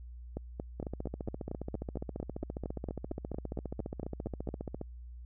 two click trains, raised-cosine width 2 ms, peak -23 / -24 dBFS, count 19 / 60, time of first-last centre 0.37-4.489 / 0.8-4.814 s, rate 4.37 / 14.7 Hz, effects added 60 Hz sine -44 dBFS peak until 5.25 s

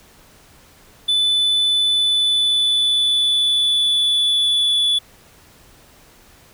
triangle tone with pitch glide, 3497 to 3441 Hz, A7 to A7, -11 to -39 cents, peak -13 dBFS, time 1.08-4.99 s, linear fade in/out 10 ms, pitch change -28 cents, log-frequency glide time 1.82-4.86 s, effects pink hiss -49 dBFS RMS until 6.53 s

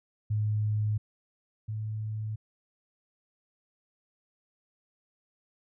sine tone pair in turn, 106.3 / 108.22 Hz, G#2 / A2, +41 / -28 cents, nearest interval unison, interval 31 cents, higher second, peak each -25 / -31 dBFS, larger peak first, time 0.3-0.98 / 1.68-2.36 s, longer neither, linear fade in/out 10 ms, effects none

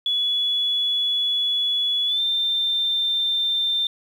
sine tone with pitch glide, 3400 to 3583 Hz, G#7 to A7, +40 to +31 cents, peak -19 dBFS, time 0.06-3.87 s, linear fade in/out 2 ms, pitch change +91 cents, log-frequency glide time 2.06-2.21 s, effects 8-bit

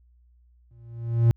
triangle tone with exponential growth, 116.54 Hz, A#2, in tune, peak -10 dBFS, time 0.71-1.31 s, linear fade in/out 0 ms, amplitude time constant 130 ms, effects added 60 Hz sine -55 dBFS peak until 1.36 s

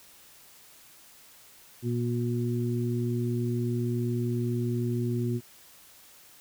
harmonic tone, 120 Hz, B2, 49 cents flat, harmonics 1 / 2 / 3, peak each -28 / -31 / -33 dBFS, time 1.82-5.41 s, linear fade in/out 50 ms, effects white hiss -54 dBFS RMS until 6.4 s

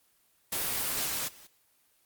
white noise with level steps, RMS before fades -31 / -33 / -53 dBFS, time 0.52-1.47 s, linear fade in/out 5 ms, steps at 1.05 / 1.27 s, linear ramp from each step 20 ms, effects white hiss -68 dBFS RMS until 2.05 s + Opus 24 kbps

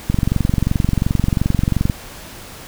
click train, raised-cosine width 5 ms, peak -3 dBFS, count 42, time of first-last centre 0.1-1.898 s, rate 22.8 Hz, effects pink hiss -36 dBFS RMS until 2.67 s

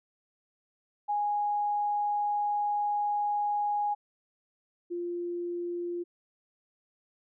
sine tone pair in turn, 827 / 348.3 Hz, G#5 / F4, -8 / -5 cents, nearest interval octave + minor third, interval 1497 cents, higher first, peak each -26 / -31 dBFS, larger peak first, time 1.08-3.95 / 4.9-6.04 s, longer first, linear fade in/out 20 ms, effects none

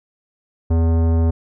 sine tone with tanh clipping, 82.41 Hz, E2, in tune, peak -15 dBFS, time 0.7-1.31 s, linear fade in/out 10 ms, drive 17 dB, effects none

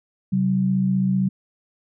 sine tone pair together, 134.07 / 189.6 Hz, C3 / F#3, +43 / +43 cents, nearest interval tritone, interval 600 cents, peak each -24 / -18 dBFS, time 0.32-1.29 s, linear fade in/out 10 ms, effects none

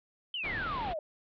sine exponential sweep, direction down, 3136 to 587.3 Hz, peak -33 dBFS, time 0.34-0.99 s, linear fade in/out 2 ms
pink low-pass noise, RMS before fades -40 dBFS, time 0.43-0.94 s, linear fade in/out 20 ms, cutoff 4000 Hz, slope 48 dB/octave
effects none

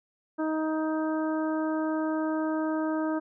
harmonic tone, 313.8 Hz, D#4, 15 cents sharp, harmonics 1 / 2 / 3 / 4 / 5, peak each -27 / -33 / -37 / -39 / -41 dBFS, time 0.38-3.2 s, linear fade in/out 20 ms, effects none

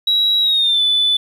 sine tone with pitch glide, 3874 to 3491 Hz, B7 to A7, -34 to -14 cents, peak -11 dBFS, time 0.07-1.17 s, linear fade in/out 5 ms, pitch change -180 cents, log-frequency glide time 0.41-0.82 s, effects tanh soft clip ceiling -8 dBFS + 8-bit

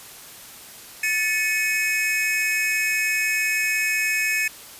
square tone cluster, 1752 / 2209 / 2535 Hz, A6 / C#7 / D#7, -8 / -7 / +32 cents, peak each -26 / -27 / -24 dBFS, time 1.03-4.48 s, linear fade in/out 5 ms, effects white hiss -42 dBFS RMS until 4.79 s + resampled to 32000 Hz

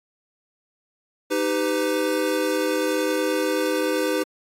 square chord, Eb augmented, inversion none, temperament equal with one note detuned, 311.1 / 392 / 502.5 Hz, Eb4 / G4 / B4, 0 / 0 / +30 cents, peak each -26 / -27 / -25 dBFS, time 1.3-4.24 s, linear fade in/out 20 ms, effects AAC 48 kbps

